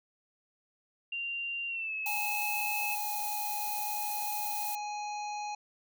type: tone with pitch glide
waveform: sine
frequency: 2775 to 2589 Hz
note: F7 to E7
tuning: -12 to -32 cents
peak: -33 dBFS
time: 1.12-2.95 s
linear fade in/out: 5 ms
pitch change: -120 cents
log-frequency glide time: 1.68-1.94 s
type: harmonic tone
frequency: 834 Hz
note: G#5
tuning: 7 cents sharp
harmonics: 1 / 3 / 5 / 7 / 8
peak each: -35 / -45 / -49 / -52 / -53 dBFS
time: 2.06-5.55 s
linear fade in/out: 5 ms
type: noise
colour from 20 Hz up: violet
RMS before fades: -37 dBFS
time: 2.06-4.75 s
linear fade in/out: 0 ms
effects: none